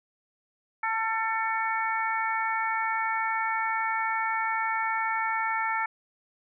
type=harmonic tone with a mistuned harmonic; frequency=445.3 Hz; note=A4; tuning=21 cents sharp; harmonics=2 / 3 / 4 / 5; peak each=-29 / -31 / -32 / -33 dBFS; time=0.83-5.86 s; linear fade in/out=5 ms; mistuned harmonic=3; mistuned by=+22 cents; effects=none